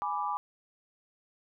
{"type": "chord", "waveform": "sine", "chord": "G# diminished", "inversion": "none", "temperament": "equal", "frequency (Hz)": [830.6, 987.8, 1174.7], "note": ["G#5", "B5", "D6"], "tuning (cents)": [0, 0, 0], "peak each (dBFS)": -34, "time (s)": [0.02, 0.37], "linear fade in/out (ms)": 0, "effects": []}